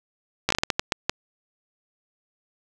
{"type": "slowing click train", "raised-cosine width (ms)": 0.2, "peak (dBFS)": -3, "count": 10, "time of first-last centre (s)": [0.49, 1.095], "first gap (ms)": 14, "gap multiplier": 1.37, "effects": []}